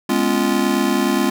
square chord, C# dominant seventh, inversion second, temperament just, 207.9 / 249.5 / 277.2 / 346.5 Hz, G#3 / B3 / C#4 / E#4, +2 / +18 / 0 / -14 cents, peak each -22 dBFS, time 0.09-1.3 s, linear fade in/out 5 ms, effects none

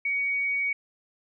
sine tone, 2247 Hz, C#7, 23 cents sharp, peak -24 dBFS, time 0.05-0.73 s, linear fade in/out 5 ms, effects none

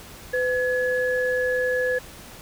sine tone pair together, 504 / 1695.2 Hz, B4 / G#6, +35 / +35 cents, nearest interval octave + major sixth, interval 2100 cents, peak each -22 / -25 dBFS, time 0.33-1.99 s, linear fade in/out 10 ms, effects pink hiss -43 dBFS RMS until 2.41 s

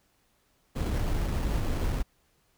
brown noise with sample-and-hold, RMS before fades -28 dBFS, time 0.75-2.03 s, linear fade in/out 20 ms, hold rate 3675 Hz, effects pink hiss -69 dBFS RMS until 2.57 s

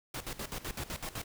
pink noise with tremolo, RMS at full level -38 dBFS, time 0.14-1.24 s, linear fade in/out 5 ms, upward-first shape square, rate 7.9 Hz, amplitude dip 80%, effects none

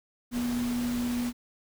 sine tone in noise, 242.1 Hz, B3, 34 cents flat, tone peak -27 dBFS, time 0.31-1.33 s, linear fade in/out 50 ms, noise pink, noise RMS -39 dBFS, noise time 0.31-1.33 s, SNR +9 dB, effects none

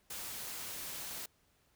white noise, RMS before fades -43 dBFS, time 0.1-1.26 s, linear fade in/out 5 ms, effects pink hiss -72 dBFS RMS until 1.75 s

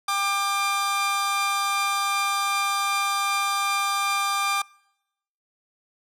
sawtooth tone pair together, 796 / 1192.7 Hz, G5 / D6, +26 / +26 cents, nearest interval perfect fifth, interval 700 cents, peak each -25 / -19 dBFS, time 0.08-4.62 s, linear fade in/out 5 ms, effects noise-tail reverb RT60 0.9 s tail -26 dB re dry + low-pass 12000 Hz 12 dB/octave

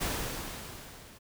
pink noise with level ramp, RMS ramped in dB -31 to -53 dBFS, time 0-1.19 s, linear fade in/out 20 ms, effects none

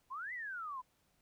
sine exponential two-way sweep, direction up then down, 983 to 2053 to 983 Hz, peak -40 dBFS, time 0.1-0.82 s, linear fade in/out 20 ms, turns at 0.33 s, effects pink hiss -75 dBFS RMS until 1.21 s

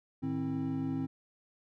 triangle tone cluster, 107.5 / 153.7 / 265.3 / 326.1 Hz, A2 / D#3 / C4 / E4, -40 / -21 / +24 / -19 cents, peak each -40 / -36 / -31 / -39 dBFS, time 0.22-1.07 s, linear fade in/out 20 ms, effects none

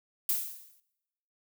violet noise with exponential decay, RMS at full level -26 dBFS, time 0.29-0.8 s, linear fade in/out 1 ms, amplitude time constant 110 ms, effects noise-tail reverb RT60 1.0 s tail -24 dB re dry

